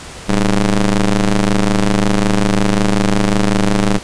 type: ring-modulated tone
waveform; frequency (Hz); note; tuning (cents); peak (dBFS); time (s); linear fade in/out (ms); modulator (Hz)
sawtooth; 103.83; G#2; 0; -4; 0.28-3.99; 20; 91.1
effects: pink hiss -32 dBFS RMS until 4.03 s + resampled to 22050 Hz